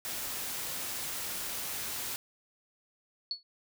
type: noise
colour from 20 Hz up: white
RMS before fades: -37 dBFS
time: 0.05-2.16 s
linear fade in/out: 0 ms
type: tone with exponential decay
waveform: sine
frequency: 4410 Hz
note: C#8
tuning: 10 cents flat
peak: -28 dBFS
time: 3.31-3.43 s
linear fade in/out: 1 ms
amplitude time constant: 25 ms
effects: none